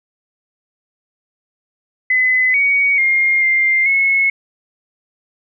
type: tone with pitch steps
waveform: sine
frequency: 2022 / 2245 / 2125 / 2101 / 2186 Hz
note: B6 / C#7 / C7 / C7 / C#7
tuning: +40 / +21 / +26 / +7 / -25 cents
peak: -11 dBFS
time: 2.1-4.3 s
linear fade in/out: 5 ms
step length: 440 ms
effects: none